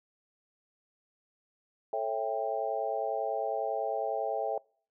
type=chord; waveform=sine; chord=A dominant seventh; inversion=none; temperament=just; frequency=440 / 550 / 660 / 792 Hz; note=A4 / C#5 / E5 / G5; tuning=0 / -14 / +2 / +18 cents; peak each=-36 / -36 / -33 / -34 dBFS; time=1.93-4.58 s; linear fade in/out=2 ms; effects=noise-tail reverb RT60 0.5 s tail -26 dB re dry